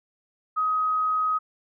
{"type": "tone", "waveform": "sine", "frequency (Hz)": 1261, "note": "D#6", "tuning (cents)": 23, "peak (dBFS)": -21, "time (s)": [0.56, 1.39], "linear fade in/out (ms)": 20, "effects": []}